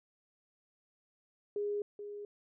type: tone with echo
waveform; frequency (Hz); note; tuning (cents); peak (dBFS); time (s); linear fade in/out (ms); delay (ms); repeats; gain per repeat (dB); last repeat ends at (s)
sine; 411.6; G#4; -16; -32; 1.56-1.82; 2; 430; 1; -9; 2.25
effects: none